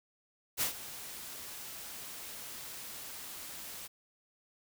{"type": "noise with ADSR envelope", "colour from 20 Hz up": "white", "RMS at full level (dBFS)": -30, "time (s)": [0.57, 3.88], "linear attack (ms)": 44, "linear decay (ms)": 110, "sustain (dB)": -15, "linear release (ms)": 20, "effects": []}